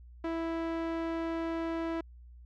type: tone with low-pass filter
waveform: sawtooth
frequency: 329.6 Hz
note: E4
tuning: in tune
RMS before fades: -34 dBFS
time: 0.24-2.01 s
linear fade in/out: 5 ms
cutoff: 2100 Hz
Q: 0.55
effects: added 60 Hz sine -49 dBFS peak until 2.45 s